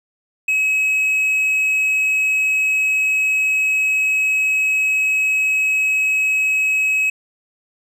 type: tone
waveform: triangle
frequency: 2559 Hz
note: D#7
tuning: 48 cents sharp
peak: -13 dBFS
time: 0.48-7.1 s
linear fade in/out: 5 ms
effects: none